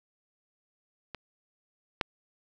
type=clicks; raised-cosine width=0.3 ms; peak=-22 / -10 dBFS; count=2; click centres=1.147 / 2.012 s; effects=none